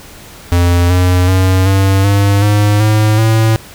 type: tone with pitch steps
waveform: square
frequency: 87.31 / 90.39 / 93.58 / 96.88 / 100.29 / 103.83 / 107.49 / 111.28 Hz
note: F2 / F#2 / F#2 / G2 / G2 / G#2 / A2 / A2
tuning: 0 / -40 / +20 / -20 / +40 / 0 / -40 / +20 cents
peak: -8 dBFS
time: 0.52-3.56 s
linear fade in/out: 0 ms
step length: 380 ms
effects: pink hiss -35 dBFS RMS until 3.74 s